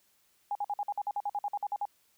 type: tone bursts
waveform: sine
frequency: 819 Hz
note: G#5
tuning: 24 cents flat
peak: -29 dBFS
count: 15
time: 0.51-1.854 s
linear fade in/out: 2 ms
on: 42 ms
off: 51 ms
effects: white hiss -69 dBFS RMS until 2.17 s